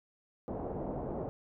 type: low-pass noise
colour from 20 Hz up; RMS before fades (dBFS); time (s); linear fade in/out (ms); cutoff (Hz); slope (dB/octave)
white; -38; 0.48-1.29; 0; 660; 24
effects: none